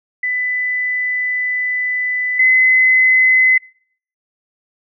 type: tone pair in turn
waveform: sine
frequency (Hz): 1997 / 2033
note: B6 / B6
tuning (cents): +19 / +50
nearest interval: unison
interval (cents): 31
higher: second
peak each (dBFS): -16 / -8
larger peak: second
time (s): 0.23-2.39 / 2.39-3.58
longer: first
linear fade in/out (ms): 5
effects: noise-tail reverb RT60 0.6 s tail -26 dB re dry